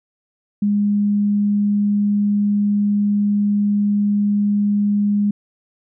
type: tone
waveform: sine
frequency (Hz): 205.1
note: G#3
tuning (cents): -21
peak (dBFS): -14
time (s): 0.62-5.31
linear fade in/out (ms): 5
effects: none